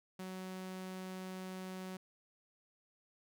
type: tone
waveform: sawtooth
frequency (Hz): 186.5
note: F#3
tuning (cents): +14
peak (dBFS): -39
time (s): 0.19-1.97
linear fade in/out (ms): 5
effects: none